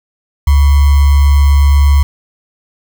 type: tone with sample-and-hold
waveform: sine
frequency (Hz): 71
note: C#2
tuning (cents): +42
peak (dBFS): -4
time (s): 0.47-2.03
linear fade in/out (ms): 5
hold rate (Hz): 1050
effects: none